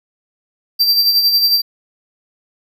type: tone with tremolo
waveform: square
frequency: 4699 Hz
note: D8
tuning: in tune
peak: -9 dBFS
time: 0.79-1.62 s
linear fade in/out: 20 ms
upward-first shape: sine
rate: 11 Hz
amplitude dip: 50%
effects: none